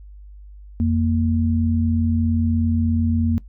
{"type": "tone pair together", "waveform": "sine", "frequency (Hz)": [86.9, 232], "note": ["F2", "A#3"], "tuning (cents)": [-8, -8], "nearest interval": "octave + perfect fourth", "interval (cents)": 1700, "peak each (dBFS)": -19, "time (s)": [0.8, 3.38], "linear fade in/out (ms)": 0, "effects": ["noise-tail reverb RT60 0.1 s tail -19 dB re dry", "added 50 Hz sine -38 dBFS peak until 3.48 s"]}